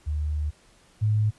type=tone pair in turn; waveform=sine; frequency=75.2 / 106.84 Hz; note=D2 / G#2; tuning=+42 / +50 cents; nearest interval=tritone; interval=608 cents; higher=second; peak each=-24 / -19 dBFS; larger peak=second; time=0.06-0.51 / 1.01-1.31 s; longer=first; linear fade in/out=20 ms; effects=pink hiss -58 dBFS RMS until 1.38 s + resampled to 24000 Hz